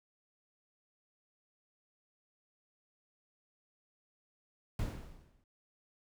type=noise with exponential decay; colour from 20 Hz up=brown; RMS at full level=-33 dBFS; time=4.79-5.44 s; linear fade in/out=2 ms; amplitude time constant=140 ms; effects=none